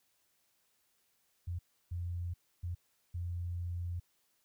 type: tone bursts at uneven times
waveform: sine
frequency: 87.31 Hz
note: F2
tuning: in tune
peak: -35 dBFS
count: 4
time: 1.47-1.59 / 1.91-2.34 / 2.63-2.75 / 3.14-4 s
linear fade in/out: 10 ms
effects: white hiss -75 dBFS RMS until 4.44 s